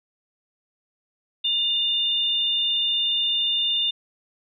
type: tone pair together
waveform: sine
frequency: 2839 / 3583 Hz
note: F7 / A7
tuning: +28 / +31 cents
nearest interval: major third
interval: 403 cents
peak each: -26 / -21 dBFS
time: 1.44-3.91 s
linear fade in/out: 10 ms
effects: none